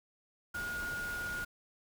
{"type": "tone in noise", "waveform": "sine", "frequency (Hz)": 1434, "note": "F6", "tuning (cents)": 45, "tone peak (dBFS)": -36, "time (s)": [0.54, 1.45], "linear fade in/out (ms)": 10, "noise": "pink", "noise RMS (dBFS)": -45, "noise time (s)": [0.54, 1.45], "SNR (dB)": 6, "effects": []}